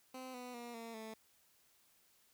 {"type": "tone with pitch steps", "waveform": "15% pulse", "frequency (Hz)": [258, 248.1, 238.5, 229.3, 220.5], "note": ["C4", "B3", "A#3", "A#3", "A3"], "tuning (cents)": [-24, 8, 40, -28, 4], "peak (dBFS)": -40, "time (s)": [0.14, 1.14], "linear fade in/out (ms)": 5, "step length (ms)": 200, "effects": ["white hiss -71 dBFS RMS until 2.33 s"]}